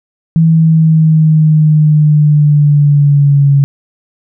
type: linear sweep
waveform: sine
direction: down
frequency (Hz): 163.3 to 139.6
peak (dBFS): -4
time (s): 0.36-3.64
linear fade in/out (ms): 0
effects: none